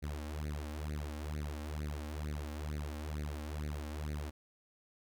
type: tone with flanger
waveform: sawtooth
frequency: 74.8 Hz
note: D2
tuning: 32 cents sharp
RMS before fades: -40 dBFS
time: 0.02-4.31 s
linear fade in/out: 20 ms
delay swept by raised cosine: 0.46 to 3.76 ms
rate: 2.2 Hz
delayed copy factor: +1
effects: none